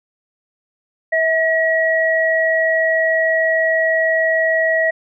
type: tone pair together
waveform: sine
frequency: 647 / 1913.2 Hz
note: E5 / A#6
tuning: -32 / +44 cents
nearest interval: octave + perfect fifth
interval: 1876 cents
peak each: -16 dBFS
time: 1.12-4.91 s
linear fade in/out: 10 ms
effects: none